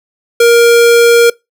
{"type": "tone", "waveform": "square", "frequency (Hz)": 470, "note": "A#4", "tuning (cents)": 14, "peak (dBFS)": -4, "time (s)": [0.4, 1.3], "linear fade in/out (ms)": 5, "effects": ["noise-tail reverb RT60 0.2 s tail -24 dB re dry"]}